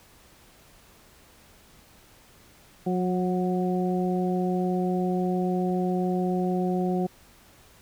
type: harmonic tone with a mistuned harmonic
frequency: 181.4 Hz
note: F#3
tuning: 34 cents flat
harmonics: 1 / 2 / 3 / 4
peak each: -25 / -28 / -36 / -32 dBFS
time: 2.86-7.07 s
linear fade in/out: 10 ms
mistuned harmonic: 4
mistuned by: +23 cents
effects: pink hiss -55 dBFS RMS until 7.81 s